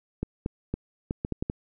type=clicks; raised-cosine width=3 ms; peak=-15 dBFS; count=8; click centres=0.23 / 0.461 / 0.74 / 1.109 / 1.249 / 1.323 / 1.425 / 1.499 s; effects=none